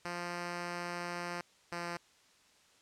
5% pulse tone pair in turn, 174.61 / 172.5 Hz, F3 / F3, 0 / -21 cents, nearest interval unison, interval 21 cents, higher first, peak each -26 dBFS, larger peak neither, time 0.05-1.41 / 1.72-1.97 s, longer first, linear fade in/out 2 ms, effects white hiss -65 dBFS RMS until 2.81 s + low-pass 7000 Hz 12 dB/octave

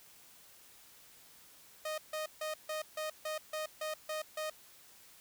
sawtooth tone bursts, 620 Hz, D#5, 6 cents flat, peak -32 dBFS, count 10, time 1.85-4.5 s, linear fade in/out 5 ms, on 130 ms, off 150 ms, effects white hiss -59 dBFS RMS until 5.2 s

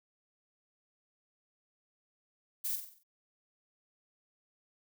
violet noise with echo, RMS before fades -35 dBFS, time 2.64-2.76 s, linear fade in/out 10 ms, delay 46 ms, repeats 6, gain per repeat -6 dB, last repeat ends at 3.036 s, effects none

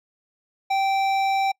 sine tone with hard clipping, 779 Hz, G5, 11 cents flat, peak -21 dBFS, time 0.7-1.52 s, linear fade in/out 10 ms, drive 12 dB, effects noise-tail reverb RT60 0.1 s tail -26 dB re dry

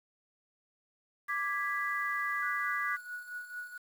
sine chord, G# diminished, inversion second, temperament equal with one note detuned, 1174.7 / 1653.6 / 1975.5 Hz, D6 / G#6 / B6, 0 / -8 / 0 cents, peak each -35 dBFS, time 1.28-2.97 s, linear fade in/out 20 ms
sine tone with tremolo, 1464 Hz, F#6, 19 cents flat, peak -36 dBFS, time 2.42-3.78 s, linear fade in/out 10 ms, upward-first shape triangle, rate 4.5 Hz, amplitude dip 80%
effects 9-bit

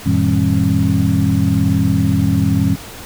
sine tone cluster, 93.3 / 114.3 / 160.3 / 198 / 270.9 Hz, F#2 / A#2 / E3 / G3 / C#4, +15 / -34 / -48 / +18 / -40 cents, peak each -18 dBFS, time 0.05-2.76 s, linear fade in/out 20 ms, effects pink hiss -33 dBFS RMS until 3.05 s

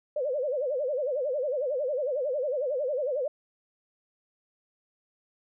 sine tone with vibrato, 548 Hz, C#5, 20 cents flat, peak -26 dBFS, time 0.16-3.28 s, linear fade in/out 5 ms, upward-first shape sine, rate 11 Hz, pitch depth 190 cents each way, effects none

